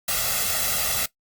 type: noise with comb filter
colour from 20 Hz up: white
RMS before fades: -24 dBFS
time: 0.08-1.06 s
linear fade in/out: 5 ms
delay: 1.5 ms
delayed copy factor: +0.8
effects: noise-tail reverb RT60 0.1 s tail -18 dB re dry + Opus 48 kbps